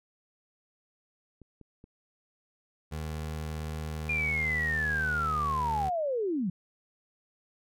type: clicks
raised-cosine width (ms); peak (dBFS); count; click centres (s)
3; -37; 4; 1.417 / 1.613 / 1.841 / 3.595
type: tone with pitch glide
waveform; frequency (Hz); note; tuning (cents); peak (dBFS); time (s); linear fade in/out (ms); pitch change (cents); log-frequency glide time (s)
25% pulse; 77.8 to 75.28; D#2 to D2; 0 to +43; -30; 2.91-5.9; 20; -57; 4.65-5.36
type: linear sweep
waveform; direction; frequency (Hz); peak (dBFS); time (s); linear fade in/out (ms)
sine; down; 2422 to 164.81; -27; 4.09-6.5; 5
effects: none